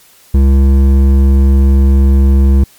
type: tone with hard clipping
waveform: sine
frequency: 67.8 Hz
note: C#2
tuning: 38 cents flat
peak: -6 dBFS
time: 0.34-2.64 s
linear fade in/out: 5 ms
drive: 10 dB
effects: white hiss -44 dBFS RMS until 2.78 s + MP3 96 kbps